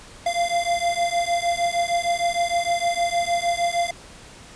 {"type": "beating tone pair", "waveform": "square", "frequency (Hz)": [688, 694.5], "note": ["F5", "F5"], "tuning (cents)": [-26, -10], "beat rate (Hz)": 6.5, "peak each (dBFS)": -24, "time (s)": [0.26, 3.91], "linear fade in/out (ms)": 5, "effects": ["pink hiss -44 dBFS RMS until 4.55 s", "resampled to 22050 Hz"]}